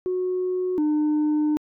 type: tone pair in turn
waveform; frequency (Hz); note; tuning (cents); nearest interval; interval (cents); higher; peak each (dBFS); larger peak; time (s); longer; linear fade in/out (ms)
sine; 366.6 / 302.1; F#4 / D4; -16 / +49; minor third; 335; first; -21 / -16; second; 0.06-0.78 / 0.78-1.57; second; 0
effects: tanh soft clip ceiling -18 dBFS